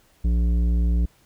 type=tone with tanh clipping; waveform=sine; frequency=58.6 Hz; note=A#1; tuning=10 cents sharp; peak=-19 dBFS; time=0.24-1.06 s; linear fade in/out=10 ms; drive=11 dB; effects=pink hiss -59 dBFS RMS until 1.25 s